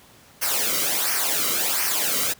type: noise with flanger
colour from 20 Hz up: white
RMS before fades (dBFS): -23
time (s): 0.41-2.34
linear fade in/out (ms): 20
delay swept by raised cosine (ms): 0.26 to 1.18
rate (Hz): 1.4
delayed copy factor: -0.7
effects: pink hiss -51 dBFS RMS until 2.39 s + high-pass 80 Hz 12 dB/octave